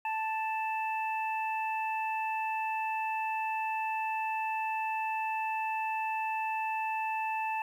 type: harmonic tone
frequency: 880 Hz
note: A5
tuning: in tune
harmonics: 1 / 2 / 3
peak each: -31 / -44 / -37 dBFS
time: 0.05-7.62 s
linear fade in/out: 2 ms
effects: 10-bit